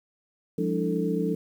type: tone cluster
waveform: sine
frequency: 176.1 / 204.7 / 289.1 / 322.8 / 443.7 Hz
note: F3 / G#3 / D4 / E4 / A4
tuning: +15 / -25 / -27 / -36 / +14 cents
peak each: -28 / -32 / -30 / -34 / -29 dBFS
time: 0.58-1.35 s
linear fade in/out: 5 ms
effects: 9-bit